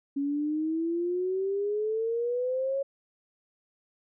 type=exponential sweep; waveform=sine; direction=up; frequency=277.1 to 554.4 Hz; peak=-26 dBFS; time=0.16-2.83 s; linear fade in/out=10 ms; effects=none